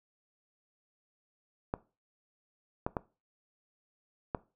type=clicks; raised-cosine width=1 ms; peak=-17 dBFS; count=4; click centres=1.739 / 2.865 / 2.968 / 4.348 s; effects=noise-tail reverb RT60 0.3 s tail -19 dB re dry